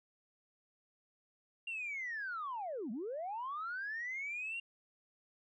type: linear two-way sweep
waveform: sine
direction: down then up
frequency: 2794 to 196 to 2794 Hz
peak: -37 dBFS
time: 1.67-4.6 s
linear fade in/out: 5 ms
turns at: 2.91 s
effects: tanh soft clip ceiling -34 dBFS